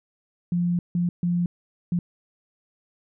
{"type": "tone bursts at uneven times", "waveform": "sine", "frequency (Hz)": 174.61, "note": "F3", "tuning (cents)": 0, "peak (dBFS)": -20, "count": 4, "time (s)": [[0.52, 0.79], [0.95, 1.09], [1.23, 1.46], [1.92, 1.99]], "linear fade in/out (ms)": 2, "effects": []}